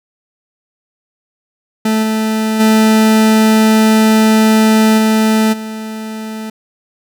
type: tone with level steps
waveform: 40% pulse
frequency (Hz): 218.9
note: A3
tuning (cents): -9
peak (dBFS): -10 / -12 / -6 / -8 / -21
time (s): 1.85-6.5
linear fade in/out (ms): 5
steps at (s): 2.02 / 2.59 / 4.97 / 5.52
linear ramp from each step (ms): 20
effects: none